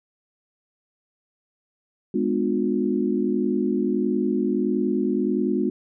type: chord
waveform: sine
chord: G# diminished seventh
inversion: none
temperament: just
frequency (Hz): 207.7 / 249.2 / 299 / 358.8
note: G#3 / B3 / D4 / F4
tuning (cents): 0 / +16 / +31 / +47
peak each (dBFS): -25 / -25 / -27 / -25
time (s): 2.14-5.7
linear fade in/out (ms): 5
effects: none